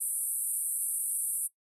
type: band-pass noise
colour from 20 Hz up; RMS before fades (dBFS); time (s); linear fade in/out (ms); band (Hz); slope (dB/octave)
pink; -32; 0-1.48; 20; 8600 to 12000; 96
effects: noise-tail reverb RT60 0.1 s tail -18 dB re dry